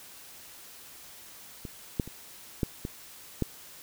clicks, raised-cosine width 3 ms, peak -25 / -13 / -28 / -13 / -20 / -13 dBFS, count 6, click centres 1.652 / 1.998 / 2.076 / 2.632 / 2.851 / 3.423 s, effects white hiss -49 dBFS RMS until 3.82 s

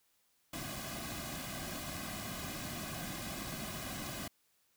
pink noise with comb filter, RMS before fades -42 dBFS, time 0.53-4.28 s, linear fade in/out 5 ms, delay 2.2 ms, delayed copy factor -0.75, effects white hiss -74 dBFS RMS until 4.76 s

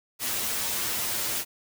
white noise with comb filter, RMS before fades -29 dBFS, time 0.19-1.45 s, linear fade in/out 50 ms, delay 8.7 ms, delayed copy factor +0.95, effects none

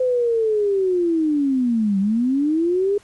sine linear two-way sweep, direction down then up, 515 to 190.5 to 413.5 Hz, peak -16 dBFS, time 0-2.98 s, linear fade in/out 5 ms, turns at 1.99 s, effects pink hiss -52 dBFS RMS until 3.03 s + resampled to 24000 Hz

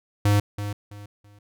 square tone with echo, 102.7 Hz, G#2, 19 cents flat, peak -17 dBFS, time 0.25-0.4 s, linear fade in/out 5 ms, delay 330 ms, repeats 3, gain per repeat -11 dB, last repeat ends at 1.39 s, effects none

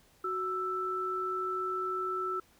sine tone pair together, 371.3 / 1323 Hz, F#4 / E6, +6 / +6 cents, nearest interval octave + minor seventh, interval 2200 cents, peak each -36 / -32 dBFS, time 0.24-2.4 s, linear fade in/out 5 ms, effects pink hiss -64 dBFS RMS until 2.59 s

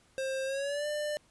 square tone with pitch glide, 531 to 596 Hz, C5 to D5, +25 to +25 cents, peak -32 dBFS, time 0.18-1.17 s, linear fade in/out 0 ms, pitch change +200 cents, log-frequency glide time 0.45-0.87 s, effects pink hiss -65 dBFS RMS until 1.3 s + resampled to 24000 Hz

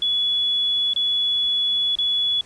sine tone with dropouts, 3401 Hz, G#7, 40 cents sharp, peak -18 dBFS, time 0.02-2.41 s, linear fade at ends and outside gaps 2 ms, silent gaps 0.935-0.961 / 1.954-1.986 s, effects pink hiss -49 dBFS RMS until 2.45 s + resampled to 22050 Hz

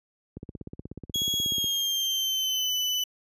click train, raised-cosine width 3 ms, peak -24 dBFS, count 22, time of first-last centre 0.37-1.643 s, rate 16.5 Hz
35% pulse tone with pitch glide, 3322 to 2994 Hz, G#7 to F#7, 0 to +20 cents, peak -23 dBFS, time 1.14-3.04 s, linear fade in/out 5 ms, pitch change -180 cents, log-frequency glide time 1.39-2.75 s
effects high-pass 60 Hz 12 dB/octave + resampled to 32000 Hz

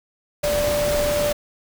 sine tone in noise, 587.3 Hz, D5, in tune, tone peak -19 dBFS, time 0.43-1.33 s, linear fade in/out 10 ms, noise pink, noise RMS -26 dBFS, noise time 0.43-1.33 s, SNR +4 dB, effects none

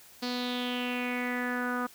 sawtooth tone with low-pass filter sweep, 246.9 Hz, B3, in tune, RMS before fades -32 dBFS, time 0.22-1.87 s, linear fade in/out 10 ms, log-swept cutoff 4600 to 1300 Hz, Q 5.4, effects white hiss -54 dBFS RMS until 1.94 s

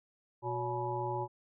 harmonic tone with a mistuned harmonic, 121.8 Hz, B2, 24 cents flat, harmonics 1 / 3 / 5 / 7 / 8, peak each -39 / -38 / -42 / -37 / -40 dBFS, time 0.42-1.28 s, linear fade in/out 50 ms, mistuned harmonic 5, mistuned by -120 cents, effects none

